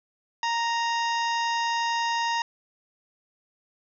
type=harmonic tone with a mistuned harmonic; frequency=931 Hz; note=A#5; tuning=2 cents flat; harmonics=1 / 2 / 3 / 4 / 5 / 6 / 7; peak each=-25 / -31 / -35 / -37 / -39 / -41 / -42 dBFS; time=0.43-2.42 s; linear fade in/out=2 ms; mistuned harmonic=5; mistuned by=+120 cents; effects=none